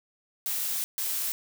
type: noise bursts at uneven times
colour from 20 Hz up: blue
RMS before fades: -30 dBFS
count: 2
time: 0.46-0.84 / 0.98-1.32 s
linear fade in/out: 0 ms
effects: none